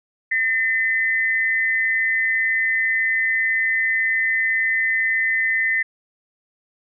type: tone pair together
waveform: sine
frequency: 1814.9 / 2033 Hz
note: A#6 / B6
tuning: -47 / +50 cents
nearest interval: major second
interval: 197 cents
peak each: -20 dBFS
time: 0.31-5.83 s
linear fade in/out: 10 ms
effects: none